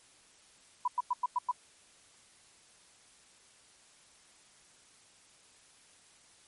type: tone bursts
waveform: sine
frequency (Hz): 987.8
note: B5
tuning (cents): 0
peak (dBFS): -26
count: 6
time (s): 0.85-1.514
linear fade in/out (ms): 5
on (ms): 29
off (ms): 98
effects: white hiss -61 dBFS RMS until 6.47 s + MP3 48 kbps